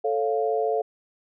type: chord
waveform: sine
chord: A augmented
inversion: none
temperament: equal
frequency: 440 / 554.4 / 698.5 Hz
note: A4 / C#5 / E#5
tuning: 0 / 0 / 0 cents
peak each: -24 / -29 / -26 dBFS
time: 0.04-0.82 s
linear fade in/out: 10 ms
effects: none